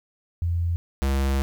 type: tone pair in turn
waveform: sine / square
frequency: 85.5 / 67.86 Hz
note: F2 / C#2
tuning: -36 / -36 cents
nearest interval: major third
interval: 400 cents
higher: first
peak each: -21 dBFS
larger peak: neither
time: 0.42-0.76 / 1.02-1.42 s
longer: second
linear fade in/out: 0 ms
effects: 10-bit